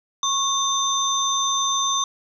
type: tone cluster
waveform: sine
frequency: 1098 / 3607 / 6130 Hz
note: C#6 / A7 / G8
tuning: -17 / +42 / -40 cents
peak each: -23 / -24 / -24 dBFS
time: 0.23-2.04 s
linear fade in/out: 2 ms
effects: 9-bit